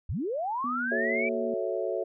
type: linear sweep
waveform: sine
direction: up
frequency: 51.8 to 2349 Hz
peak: -28 dBFS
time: 0.09-1.29 s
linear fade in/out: 5 ms
type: tone with pitch glide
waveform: sine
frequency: 246.9 to 233.6 Hz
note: B3 to A#3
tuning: 0 to +4 cents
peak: -33 dBFS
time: 0.64-1.54 s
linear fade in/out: 2 ms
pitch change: -96 cents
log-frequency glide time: 0.78-0.99 s
type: chord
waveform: sine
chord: F# minor seventh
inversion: none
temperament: equal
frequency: 370 / 440 / 554.4 / 659.3 Hz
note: F#4 / A4 / C#5 / E5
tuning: 0 / 0 / 0 / 0 cents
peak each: -33 dBFS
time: 0.91-2.04 s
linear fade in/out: 10 ms
effects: none